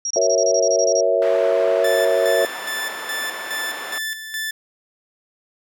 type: tone bursts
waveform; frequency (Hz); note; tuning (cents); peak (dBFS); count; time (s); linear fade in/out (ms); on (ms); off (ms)
sine; 5650; F8; +19; -21; 12; 0.05-1.007; 2; 55; 27
type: chord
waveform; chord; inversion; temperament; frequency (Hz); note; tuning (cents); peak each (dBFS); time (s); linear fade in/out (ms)
sine; F# dominant seventh; none; equal; 370 / 466.2 / 554.4 / 659.3; F#4 / A#4 / C#5 / E5; 0 / 0 / 0 / 0; -25 / -21 / -19 / -19; 0.16-2.45; 2
type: band-pass noise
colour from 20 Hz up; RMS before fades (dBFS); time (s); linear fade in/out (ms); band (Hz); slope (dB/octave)
white; -33; 1.22-3.98; 0; 440 to 1500; 12
type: tone with tremolo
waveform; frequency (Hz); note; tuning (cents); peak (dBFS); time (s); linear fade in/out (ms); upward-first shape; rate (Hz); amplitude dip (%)
sawtooth; 1756; A6; -4; -20; 1.84-4.51; 5; square; 2.4; 60
effects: none